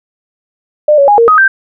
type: tone with pitch steps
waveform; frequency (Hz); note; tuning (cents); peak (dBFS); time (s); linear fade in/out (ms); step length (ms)
sine; 601 / 560 / 825 / 464.1 / 1256 / 1566; D5 / C#5 / G#5 / A#4 / D#6 / G6; +40 / +18 / -12 / -8 / +16 / -2; -3; 0.88-1.48; 5; 100
effects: none